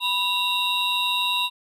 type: tone cluster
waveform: triangle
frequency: 986 / 2759 / 3693 / 3881 Hz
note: B5 / F7 / A#7 / B7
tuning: -3 / -22 / -17 / -31 cents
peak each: -25 dBFS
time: 0-1.5 s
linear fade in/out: 50 ms
effects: none